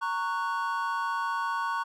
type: chord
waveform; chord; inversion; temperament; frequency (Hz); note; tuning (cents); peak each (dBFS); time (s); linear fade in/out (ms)
triangle; F# major; first; just; 925 / 1110 / 1480; A#5 / C#6 / F#6; -14 / +2 / 0; -30 / -29 / -32; 0.01-1.84; 20
effects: none